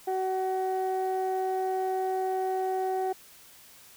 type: tone pair together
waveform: sine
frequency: 376.5 / 753 Hz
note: F#4 / F#5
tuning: +30 / +30 cents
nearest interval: octave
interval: 1200 cents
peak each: -27 / -27 dBFS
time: 0.07-3.13 s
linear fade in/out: 10 ms
effects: tanh soft clip ceiling -23 dBFS + white hiss -53 dBFS RMS until 3.96 s